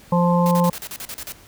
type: harmonic tone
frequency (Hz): 174.61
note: F3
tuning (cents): 0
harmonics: 1 / 3 / 5 / 6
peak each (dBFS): -16 / -21 / -23 / -24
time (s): 0.12-0.7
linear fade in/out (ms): 5
type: noise bursts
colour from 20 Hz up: white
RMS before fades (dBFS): -32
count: 10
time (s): 0.46-1.321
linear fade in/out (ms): 0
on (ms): 51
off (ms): 39
effects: pink hiss -48 dBFS RMS until 1.47 s